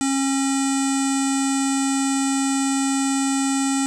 square tone with low-pass filter, 271.8 Hz, C#4, 34 cents flat, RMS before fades -21 dBFS, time 0.01-3.86 s, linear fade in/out 0 ms, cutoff 8100 Hz, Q 8.5, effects none

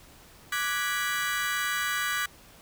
35% pulse chord, G# half-diminished seventh, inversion second, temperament equal with one note detuned, 1174.7 / 1480 / 1661.2 / 1959.6 Hz, D6 / F#6 / G#6 / B6, 0 / 0 / 0 / -14 cents, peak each -31 dBFS, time 0.52-2.26 s, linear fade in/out 5 ms, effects pink hiss -53 dBFS RMS until 2.61 s

